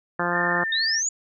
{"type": "harmonic tone", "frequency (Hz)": 174.61, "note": "F3", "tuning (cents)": 0, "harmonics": [1, 2, 3, 4, 5, 6, 7, 8, 9, 10], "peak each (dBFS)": [-31, -31, -31, -31, -31, -31, -31, -31, -31, -31], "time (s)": [0.19, 0.64], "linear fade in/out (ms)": 5}
{"type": "tone with vibrato", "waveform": "sine", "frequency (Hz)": 1798, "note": "A6", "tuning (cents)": 37, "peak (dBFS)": -24, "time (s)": [0.31, 1.02], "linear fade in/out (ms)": 50, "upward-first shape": "sine", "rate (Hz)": 16, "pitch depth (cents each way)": 16}
{"type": "exponential sweep", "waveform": "sine", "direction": "up", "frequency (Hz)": [3632, 7040], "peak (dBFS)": -22, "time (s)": [0.72, 1.09], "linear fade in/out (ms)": 5}
{"effects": []}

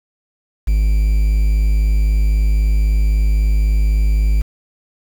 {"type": "tone with quantisation", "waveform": "triangle", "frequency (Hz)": 51.91, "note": "G#1", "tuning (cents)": 0, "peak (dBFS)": -9, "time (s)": [0.67, 4.42], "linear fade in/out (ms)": 10, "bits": 6, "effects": []}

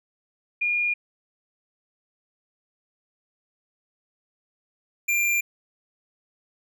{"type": "tone pair in turn", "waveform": ["sine", "square"], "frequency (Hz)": [2426, 2382], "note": ["D#7", "D7"], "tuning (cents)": [-44, 24], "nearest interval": "unison", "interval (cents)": 32, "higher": "first", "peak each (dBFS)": -21, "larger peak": "neither", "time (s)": [[0.61, 0.94], [5.08, 5.41]], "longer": "neither", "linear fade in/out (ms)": 10, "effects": []}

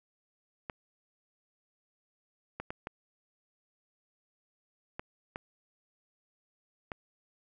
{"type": "clicks", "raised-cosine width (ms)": 0.5, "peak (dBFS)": -22, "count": 7, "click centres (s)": [0.698, 2.6, 2.705, 2.871, 4.995, 5.359, 6.918], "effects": []}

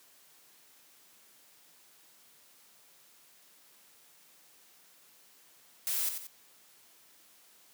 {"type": "noise with echo", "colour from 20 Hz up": "blue", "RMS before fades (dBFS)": -32, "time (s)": [5.87, 6.09], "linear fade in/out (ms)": 0, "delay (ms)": 90, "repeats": 2, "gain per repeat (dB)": -7, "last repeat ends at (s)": 6.27, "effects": ["white hiss -61 dBFS RMS until 7.73 s", "high-pass 150 Hz 12 dB/octave"]}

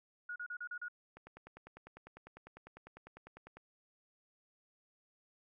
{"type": "tone bursts", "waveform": "sine", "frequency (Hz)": 1448, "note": "F#6", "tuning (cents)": -38, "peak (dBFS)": -40, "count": 6, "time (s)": [0.29, 0.884], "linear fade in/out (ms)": 5, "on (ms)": 69, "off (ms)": 36}
{"type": "click train", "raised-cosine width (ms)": 0.5, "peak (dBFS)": -38, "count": 25, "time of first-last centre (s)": [1.17, 3.57], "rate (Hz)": 10}
{"effects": []}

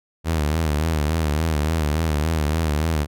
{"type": "tone with vibrato", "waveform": "sawtooth", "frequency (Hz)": 77.78, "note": "D#2", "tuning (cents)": 0, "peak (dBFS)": -15, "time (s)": [0.24, 3.07], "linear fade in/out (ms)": 50, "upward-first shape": "sine", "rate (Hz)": 3.5, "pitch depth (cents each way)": 100, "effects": []}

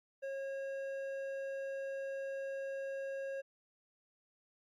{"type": "tone with hard clipping", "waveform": "sine", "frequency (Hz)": 544, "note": "C#5", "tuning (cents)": -33, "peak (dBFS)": -40, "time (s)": [0.22, 3.42], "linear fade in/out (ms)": 20, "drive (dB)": 8, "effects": ["Opus 48 kbps"]}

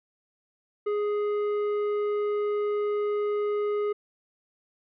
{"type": "tone with tanh clipping", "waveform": "triangle", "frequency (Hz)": 415.4, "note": "G#4", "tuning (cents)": 0, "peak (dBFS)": -26, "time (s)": [0.86, 3.93], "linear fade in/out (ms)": 10, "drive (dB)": 13, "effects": []}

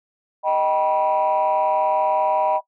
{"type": "chord", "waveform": "sine", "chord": "Eb augmented", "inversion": "none", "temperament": "just", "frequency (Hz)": [622.3, 777.8, 972.3], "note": ["Eb5", "G5", "B5"], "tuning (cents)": [0, -14, -27], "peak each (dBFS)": -20, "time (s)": [0.43, 2.61], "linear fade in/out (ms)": 50, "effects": ["noise-tail reverb RT60 0.1 s tail -18 dB re dry", "tanh soft clip ceiling -11 dBFS"]}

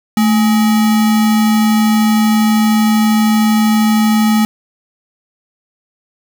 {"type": "tone with sample-and-hold", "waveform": "sine", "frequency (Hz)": 218.6, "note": "A3", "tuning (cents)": -11, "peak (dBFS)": -8, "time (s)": [0.17, 4.45], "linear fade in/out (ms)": 2, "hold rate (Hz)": 1050, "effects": []}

